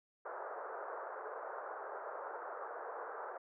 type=band-pass noise; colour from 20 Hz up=pink; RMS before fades=-45 dBFS; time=0.25-3.38 s; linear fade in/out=5 ms; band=430 to 1500 Hz; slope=48 dB/octave; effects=none